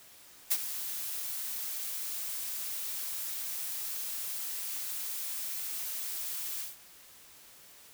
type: noise with ADSR envelope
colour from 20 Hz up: blue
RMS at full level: -25 dBFS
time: 0.5-6.77 s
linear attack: 19 ms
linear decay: 49 ms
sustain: -12 dB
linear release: 170 ms
effects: white hiss -55 dBFS RMS until 7.93 s